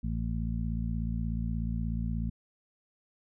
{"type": "harmonic tone", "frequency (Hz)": 56.6, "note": "A1", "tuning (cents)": 50, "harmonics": [1, 2, 3, 4], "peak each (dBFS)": [-32, -36, -36, -37], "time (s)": [0.03, 2.3], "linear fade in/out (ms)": 10, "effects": []}